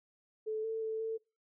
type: tone with pitch steps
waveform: sine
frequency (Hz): 435.2 / 445.8 / 441.2 / 446.2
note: A4 / A4 / A4 / A4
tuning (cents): -19 / +23 / +5 / +24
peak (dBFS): -33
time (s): 0.46-1.18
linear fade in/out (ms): 20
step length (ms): 180
effects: noise-tail reverb RT60 0.3 s tail -24 dB re dry